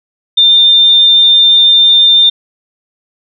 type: tone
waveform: sine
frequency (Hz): 3603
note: A7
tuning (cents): +40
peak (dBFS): -3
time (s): 0.37-2.3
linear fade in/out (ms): 10
effects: none